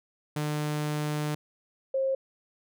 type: tone pair in turn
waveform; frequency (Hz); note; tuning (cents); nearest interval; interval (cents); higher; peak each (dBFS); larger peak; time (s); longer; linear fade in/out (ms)
sawtooth / sine; 150 / 534.5; D3 / C5; +37 / +37; octave + minor seventh; 2200; second; -24; neither; 0.36-1.35 / 1.94-2.15; first; 5
effects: none